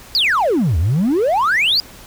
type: exponential two-way sweep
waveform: triangle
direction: down then up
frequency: 4978 to 73.42 to 4978 Hz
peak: -10 dBFS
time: 0.15-1.8 s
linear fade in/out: 0 ms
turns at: 0.78 s
effects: tanh soft clip ceiling -8 dBFS + pink hiss -40 dBFS RMS until 2.06 s